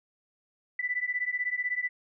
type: beating tone pair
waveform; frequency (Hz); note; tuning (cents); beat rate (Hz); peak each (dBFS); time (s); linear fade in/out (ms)
sine; 1975.5 / 1991.5; B6 / B6; 0 / +14; 16; -31; 0.79-1.89; 5
effects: none